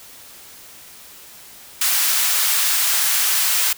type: high-pass noise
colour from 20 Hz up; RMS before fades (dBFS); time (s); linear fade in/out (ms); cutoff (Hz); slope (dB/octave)
white; -18; 1.81-3.73; 5; 1100; 12
effects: white hiss -42 dBFS RMS until 3.77 s